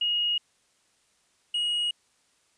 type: tone pair in turn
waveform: sine / triangle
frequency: 2877 / 2888 Hz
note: F#7 / F#7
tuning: -49 / -43 cents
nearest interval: unison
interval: 6 cents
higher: second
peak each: -23 dBFS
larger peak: neither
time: 0.01-0.38 / 1.54-1.91 s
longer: neither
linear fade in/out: 5 ms
effects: white hiss -67 dBFS RMS until 2.57 s + resampled to 22050 Hz